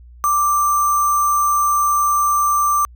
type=tone with sample-and-hold; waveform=sine; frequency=1174.7 Hz; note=D6; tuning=in tune; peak=-13 dBFS; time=0.24-2.85 s; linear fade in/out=0 ms; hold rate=7350 Hz; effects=added 60 Hz sine -39 dBFS peak until 2.95 s